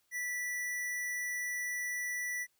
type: tone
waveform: square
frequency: 1964 Hz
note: B6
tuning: 10 cents flat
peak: -35 dBFS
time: 0.11-2.47 s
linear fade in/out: 50 ms
effects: white hiss -75 dBFS RMS until 2.59 s